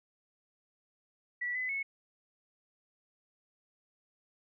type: tone with pitch steps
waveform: sine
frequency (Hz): 1952 / 2015 / 2197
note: B6 / B6 / C#7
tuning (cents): -21 / +34 / -16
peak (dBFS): -32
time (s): 1.41-1.83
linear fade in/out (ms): 10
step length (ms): 140
effects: none